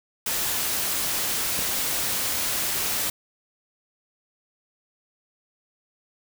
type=noise; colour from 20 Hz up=white; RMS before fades=-26 dBFS; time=0.26-3.1 s; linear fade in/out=5 ms
type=click; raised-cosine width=2 ms; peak=-20 dBFS; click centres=1.591 s
effects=none